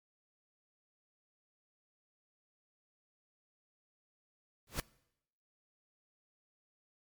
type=noise with exponential growth; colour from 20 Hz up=pink; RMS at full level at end=-31 dBFS; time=4.67-4.8 s; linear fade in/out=2 ms; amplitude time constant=27 ms; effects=noise-tail reverb RT60 0.8 s tail -23 dB re dry + MP3 96 kbps